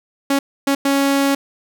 sawtooth tone bursts at uneven times, 277.2 Hz, C#4, in tune, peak -10 dBFS, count 3, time 0.3-0.39 / 0.67-0.75 / 0.85-1.35 s, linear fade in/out 5 ms, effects none

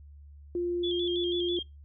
sine tone, 350 Hz, F4, 4 cents sharp, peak -27 dBFS, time 0.55-1.59 s, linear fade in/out 2 ms
sine tone with vibrato, 3322 Hz, G#7, in tune, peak -32 dBFS, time 0.83-1.63 s, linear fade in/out 10 ms, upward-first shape square, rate 6.1 Hz, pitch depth 56 cents each way
effects noise-tail reverb RT60 0.2 s tail -24 dB re dry + added 72 Hz sine -47 dBFS peak until 1.84 s

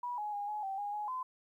sine tone with pitch steps, 975 / 839 / 816 / 843 / 776 / 819 / 838 / 1023 Hz, B5 / G#5 / G#5 / G#5 / G5 / G#5 / G#5 / C6, -23 / +17 / -31 / +26 / -18 / -24 / +15 / -39 cents, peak -35 dBFS, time 0.03-1.23 s, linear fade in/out 5 ms, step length 150 ms, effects 12-bit

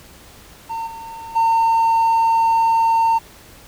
triangle tone with level steps, 909 Hz, A#5, 44 cents flat, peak -21 / -29 / -10 dBFS, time 0.69-3.19 s, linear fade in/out 20 ms, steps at 0.86 / 1.35 s, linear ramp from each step 20 ms, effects tanh soft clip ceiling -7 dBFS + pink hiss -44 dBFS RMS until 3.67 s

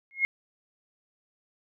sine tone with exponential growth, 2154 Hz, C7, 50 cents sharp, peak -17 dBFS, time 0.11-0.25 s, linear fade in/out 0 ms, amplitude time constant 29 ms, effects none

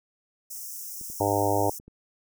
white high-pass noise, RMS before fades -38 dBFS, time 0.5-1.79 s, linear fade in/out 10 ms, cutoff 5300 Hz, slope 96 dB/octave
clicks, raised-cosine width 3 ms, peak -34 dBFS, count 5, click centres 1.013 / 1.1 / 1.598 / 1.799 / 1.88 s
harmonic tone, 101.2 Hz, G#2, 44 cents flat, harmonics 1 / 3 / 4 / 5 / 6 / 7 / 8 / 9, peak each -30 / -30 / -30 / -30 / -30 / -30 / -30 / -30 dBFS, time 1.2-1.7 s, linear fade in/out 5 ms
effects none

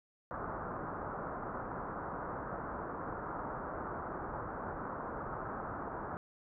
white low-pass noise, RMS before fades -41 dBFS, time 0.31-6.17 s, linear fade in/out 0 ms, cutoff 1400 Hz, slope 48 dB/octave, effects none

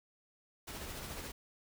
pink noise with tremolo, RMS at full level -43 dBFS, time 0.67-1.32 s, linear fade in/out 10 ms, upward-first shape sine, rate 14 Hz, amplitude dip 30%, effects none

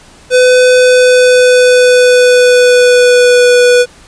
square tone with pitch glide, 503 to 491.2 Hz, B4 to B4, +32 to -9 cents, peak -4 dBFS, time 0.3-3.86 s, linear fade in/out 50 ms, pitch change -41 cents, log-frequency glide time 0.76-3.54 s, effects pink hiss -39 dBFS RMS until 4.07 s + resampled to 22050 Hz

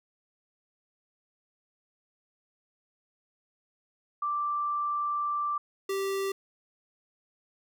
sine / square tone pair in turn, 1174.7 / 390.5 Hz, D6 / G4, 0 / -7 cents, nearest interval octave + perfect fifth, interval 1907 cents, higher first, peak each -27 / -29 dBFS, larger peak first, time 4.22-5.58 / 5.89-6.32 s, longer first, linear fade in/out 5 ms, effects none

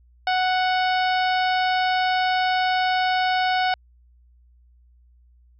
harmonic tone, 740 Hz, F#5, in tune, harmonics 1 / 2 / 3 / 4 / 5 / 6 / 7, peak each -20 / -26 / -30 / -32 / -34 / -36 / -37 dBFS, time 0.27-3.74 s, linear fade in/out 2 ms, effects added 60 Hz sine -52 dBFS peak until 5.59 s

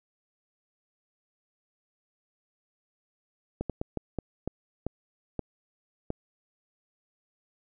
slowing click train, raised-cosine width 2 ms, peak -17 dBFS, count 9, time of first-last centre 3.61-6.104 s, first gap 87 ms, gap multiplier 1.35, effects none

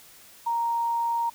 sine tone, 932.3 Hz, A#5, in tune, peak -23 dBFS, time 0.46-1.3 s, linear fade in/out 10 ms, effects white hiss -51 dBFS RMS until 1.34 s

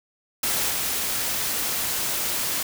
white noise with level steps, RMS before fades -24 / -26 dBFS, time 0.43-2.63 s, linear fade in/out 5 ms, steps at 0.69 s, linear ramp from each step 20 ms, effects none

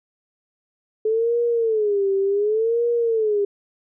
sine tone with vibrato, 430 Hz, A4, 40 cents flat, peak -17 dBFS, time 1.05-3.45 s, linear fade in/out 5 ms, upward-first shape sine, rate 0.68 Hz, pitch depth 170 cents each way, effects none

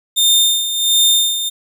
sawtooth tone with tremolo, 3626 Hz, A#7, 49 cents flat, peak -6 dBFS, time 0.16-1.5 s, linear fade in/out 20 ms, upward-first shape sine, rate 1.4 Hz, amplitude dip 65%, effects none

